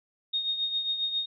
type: tone with tremolo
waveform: sine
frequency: 3709 Hz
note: A#7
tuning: 9 cents flat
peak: -24 dBFS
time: 0.33-1.26 s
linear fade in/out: 10 ms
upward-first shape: triangle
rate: 7.4 Hz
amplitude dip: 65%
effects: none